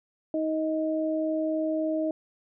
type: tone pair together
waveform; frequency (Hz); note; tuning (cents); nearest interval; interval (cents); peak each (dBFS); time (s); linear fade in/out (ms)
sine; 315.6 / 628; D#4 / D#5; +25 / +16; octave; 1191; -27 / -28; 0.34-2.11; 2
effects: none